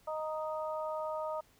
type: harmonic tone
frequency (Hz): 311.1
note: D#4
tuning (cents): 0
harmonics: 2 / 3 / 4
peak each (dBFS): -36 / -40 / -42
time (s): 0.07-1.41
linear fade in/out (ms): 10
effects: pink hiss -66 dBFS RMS until 1.59 s